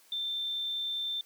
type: tone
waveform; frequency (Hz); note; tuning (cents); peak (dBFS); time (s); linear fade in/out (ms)
sine; 3565; A7; +22; -31; 0.12-1.21; 2
effects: white hiss -61 dBFS RMS until 1.25 s + high-pass 300 Hz 12 dB/octave